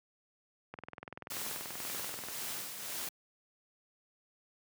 click train, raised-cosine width 0.5 ms, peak -28 dBFS, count 33, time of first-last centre 0.74-2.286 s, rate 20.7 Hz
white noise with tremolo, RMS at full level -39 dBFS, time 1.3-3.09 s, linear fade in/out 5 ms, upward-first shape sine, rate 1.9 Hz, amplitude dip 45%
effects high-pass 100 Hz 12 dB/octave

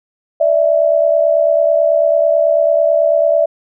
sine tone pair together, 587.3 / 656.4 Hz, D5 / E5, 0 / -8 cents, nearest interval major second, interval 192 cents, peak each -12 dBFS, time 0.4-3.46 s, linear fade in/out 10 ms, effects none

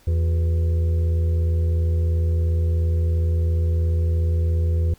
harmonic tone with a mistuned harmonic, 83 Hz, E2, 12 cents sharp, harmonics 1 / 2 / 4 / 5 / 6, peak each -17 / -34 / -37 / -40 / -37 dBFS, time 0.07-4.94 s, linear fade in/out 5 ms, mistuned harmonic 4, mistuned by +130 cents, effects pink hiss -55 dBFS RMS until 4.98 s

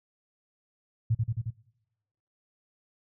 sine tone with echo, 113.4 Hz, A#2, 47 cents flat, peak -21 dBFS, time 1.1-1.15 s, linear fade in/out 10 ms, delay 89 ms, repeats 4, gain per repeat -2 dB, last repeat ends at 1.506 s, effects noise-tail reverb RT60 1.0 s tail -25 dB re dry

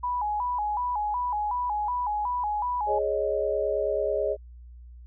sine tone with vibrato, 908 Hz, A#5, 46 cents flat, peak -25 dBFS, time 0.03-2.99 s, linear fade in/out 10 ms, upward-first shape square, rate 2.7 Hz, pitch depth 140 cents each way
sine chord, Ab suspended fourth, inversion none, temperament just, 415.3 / 553.7 / 623 Hz, Ab4 / Db5 / Eb5, 0 / -2 / +2 cents, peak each -28 dBFS, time 2.86-4.37 s, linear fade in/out 50 ms
effects added 60 Hz sine -43 dBFS peak until 5.06 s

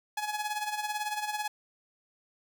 sawtooth tone with tremolo, 843 Hz, G#5, 26 cents sharp, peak -25 dBFS, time 0.17-1.48 s, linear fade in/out 5 ms, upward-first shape sine, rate 18 Hz, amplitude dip 65%, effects none

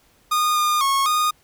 45% pulse tone with pitch steps, 1226 / 1215 / 1095 / 1230 Hz, D#6 / D#6 / C#6 / D#6, -26 / -42 / -22 / -20 cents, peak -17 dBFS, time 0.31-1.31 s, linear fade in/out 10 ms, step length 250 ms, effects pink hiss -58 dBFS RMS until 1.43 s

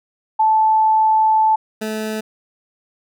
sine / 20% pulse tone pair in turn, 874 / 217.1 Hz, A5 / A3, -12 / -23 cents, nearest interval 2 octaves, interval 2411 cents, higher first, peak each -11 / -17 dBFS, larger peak first, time 0.39-1.56 / 1.81-2.21 s, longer first, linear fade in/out 10 ms, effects none

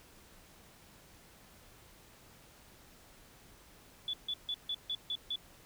sine tone bursts, 3447 Hz, A7, 36 cents flat, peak -33 dBFS, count 7, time 4.08-5.358 s, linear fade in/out 2 ms, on 54 ms, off 150 ms, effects pink hiss -59 dBFS RMS until 5.65 s

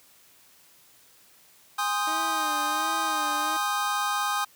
square chord, Ab major seventh, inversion none, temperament equal with one note detuned, 821.1 / 1046.5 / 1244.5 / 1568 Hz, Ab5 / C6 / Eb6 / G6, -20 / 0 / 0 / 0 cents, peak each -31 / -33 / -29 / -34 dBFS, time 1.78-4.45 s, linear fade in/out 10 ms
25% pulse tone with vibrato, 311.1 Hz, D#4, in tune, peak -33 dBFS, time 2.07-3.57 s, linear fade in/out 5 ms, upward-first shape sine, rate 1.4 Hz, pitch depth 82 cents each way
effects white hiss -57 dBFS RMS until 4.55 s + high-pass 60 Hz 12 dB/octave

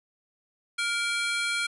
30% pulse ring-modulated tone, 1864.7 Hz, A#6, in tune, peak -20 dBFS, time 0.78-1.67 s, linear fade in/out 10 ms, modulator 457 Hz, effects resampled to 24000 Hz

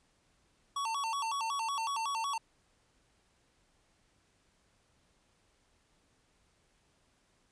square tone with vibrato, 1006 Hz, B5, 32 cents sharp, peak -33 dBFS, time 0.76-2.38 s, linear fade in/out 5 ms, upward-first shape square, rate 5.4 Hz, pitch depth 190 cents each way, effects pink hiss -71 dBFS RMS until 7.51 s + resampled to 22050 Hz

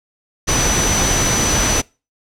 sine tone in noise, 6000 Hz, F#8, 23 cents sharp, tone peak -18 dBFS, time 0.47-1.82 s, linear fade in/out 20 ms, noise pink, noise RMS -17 dBFS, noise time 0.47-1.82 s, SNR -4 dB, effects noise-tail reverb RT60 0.3 s tail -25 dB re dry + low-pass 10000 Hz 12 dB/octave

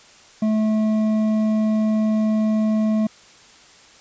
sine tone with hard clipping, 216.6 Hz, A3, 27 cents flat, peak -18 dBFS, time 0.42-3.07 s, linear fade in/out 5 ms, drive 7 dB, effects white hiss -48 dBFS RMS until 4 s + resampled to 16000 Hz

